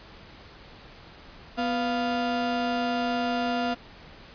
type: tone pair together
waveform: 35% pulse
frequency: 247 / 698.5 Hz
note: B3 / F5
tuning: 0 / 0 cents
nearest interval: octave + tritone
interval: 1800 cents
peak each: -26 dBFS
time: 1.57-3.75 s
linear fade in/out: 20 ms
effects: pink hiss -48 dBFS RMS until 4.34 s + resampled to 11025 Hz